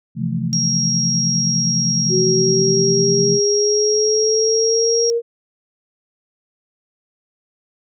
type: chord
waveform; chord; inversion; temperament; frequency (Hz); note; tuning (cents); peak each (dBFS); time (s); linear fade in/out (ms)
sine; F major seventh; second; equal; 130.81 / 164.81 / 174.61 / 220; C3 / E3 / F3 / A3; 0 / 0 / 0 / 0; -24; 0.15-3.4; 50
type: tone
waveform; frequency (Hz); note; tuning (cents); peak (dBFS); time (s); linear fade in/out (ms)
sine; 5610; F8; +7; -17; 0.53-5.1; 0
type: exponential sweep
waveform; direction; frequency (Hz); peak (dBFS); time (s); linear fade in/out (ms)
sine; up; 370 to 469.5; -15; 2.09-5.22; 50
effects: none